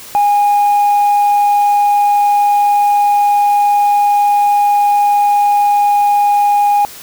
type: tone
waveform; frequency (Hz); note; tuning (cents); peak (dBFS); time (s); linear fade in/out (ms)
sine; 820; G#5; -22; -6; 0.15-6.85; 0
effects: tanh soft clip ceiling -6 dBFS + white hiss -33 dBFS RMS until 7.02 s